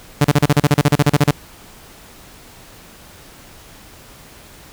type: tone bursts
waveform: sawtooth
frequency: 145.6 Hz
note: D3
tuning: 15 cents flat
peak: -5 dBFS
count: 16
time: 0.21-1.31 s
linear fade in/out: 5 ms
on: 35 ms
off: 36 ms
effects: pink hiss -42 dBFS RMS until 4.72 s